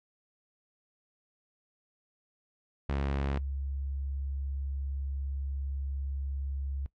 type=tone pair in turn; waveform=sawtooth / sine; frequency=69.3 / 68.66 Hz; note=C#2 / C#2; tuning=0 / -16 cents; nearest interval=unison; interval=16 cents; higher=first; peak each=-25 / -32 dBFS; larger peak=first; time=2.89-3.38 / 3.38-6.86 s; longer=second; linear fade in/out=0 ms; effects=noise-tail reverb RT60 0.1 s tail -19 dB re dry + low-pass 3000 Hz 12 dB/octave